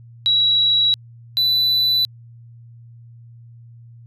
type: tone pair in turn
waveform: sine / triangle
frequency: 3891 / 3982 Hz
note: B7 / B7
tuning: -27 / +14 cents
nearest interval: unison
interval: 41 cents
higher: second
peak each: -13 dBFS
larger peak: neither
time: 0.26-0.94 / 1.37-2.05 s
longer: neither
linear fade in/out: 0 ms
effects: added 117 Hz sine -40 dBFS peak until 4.06 s + resampled to 32000 Hz